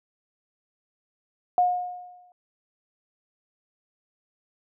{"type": "tone with exponential decay", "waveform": "sine", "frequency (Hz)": 719, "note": "F#5", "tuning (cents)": -50, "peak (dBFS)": -15, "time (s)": [1.58, 2.32], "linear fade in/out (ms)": 1, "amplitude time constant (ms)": 160, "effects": []}